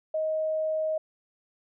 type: tone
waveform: sine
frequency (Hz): 628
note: D#5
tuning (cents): +16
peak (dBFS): -25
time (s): 0.14-0.98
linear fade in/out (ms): 5
effects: none